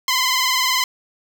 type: tone with vibrato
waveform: 10% pulse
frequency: 1028 Hz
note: C6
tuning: 31 cents flat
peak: -8 dBFS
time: 0.08-0.84 s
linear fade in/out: 2 ms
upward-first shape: sine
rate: 20 Hz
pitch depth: 57 cents each way
effects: none